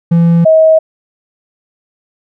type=tone pair in turn; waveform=triangle / sine; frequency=168.7 / 636.9 Hz; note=E3 / D#5; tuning=+40 / +40 cents; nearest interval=octave + major seventh; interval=2300 cents; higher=second; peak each=-3 dBFS; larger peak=neither; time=0.11-0.45 / 0.45-0.79 s; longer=neither; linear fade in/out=10 ms; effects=none